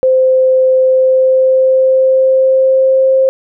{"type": "tone with pitch glide", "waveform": "sine", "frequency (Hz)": [519, 528.7], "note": ["C5", "C5"], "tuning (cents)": [-14, 18], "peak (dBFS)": -6, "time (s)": [0.03, 3.29], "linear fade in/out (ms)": 0, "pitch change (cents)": 32, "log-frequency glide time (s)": [0.79, 3.14], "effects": []}